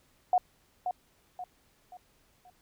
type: tone with echo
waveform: sine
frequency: 727 Hz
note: F#5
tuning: 31 cents flat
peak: -20 dBFS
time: 0.33-0.38 s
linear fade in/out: 2 ms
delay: 530 ms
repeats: 4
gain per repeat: -8 dB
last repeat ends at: 2.5 s
effects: pink hiss -67 dBFS RMS until 2.61 s